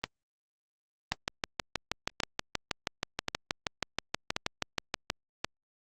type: two click trains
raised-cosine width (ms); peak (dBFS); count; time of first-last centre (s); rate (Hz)
0.2; -11 / -12; 26 / 6; 1.12-5.101 / 0.04-5.445; 6.28 / 0.925
effects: Opus 32 kbps